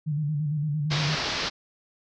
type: tone with vibrato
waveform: sine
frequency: 149.6 Hz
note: D3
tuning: 32 cents sharp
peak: -24 dBFS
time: 0.06-1.16 s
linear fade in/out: 20 ms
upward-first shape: square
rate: 8.8 Hz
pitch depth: 59 cents each way
type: low-pass noise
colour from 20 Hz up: white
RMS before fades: -29 dBFS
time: 0.9-1.5 s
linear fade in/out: 20 ms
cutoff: 5400 Hz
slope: 48 dB/octave
effects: none